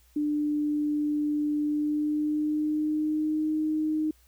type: tone with pitch glide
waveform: sine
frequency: 297.2 to 309.6 Hz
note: D4 to D#4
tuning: +21 to -9 cents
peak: -24 dBFS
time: 0.16-4.11 s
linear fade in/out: 5 ms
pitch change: +70 cents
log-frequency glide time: 1.63-3.51 s
effects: added 60 Hz sine -59 dBFS peak until 4.27 s + white hiss -64 dBFS RMS until 4.27 s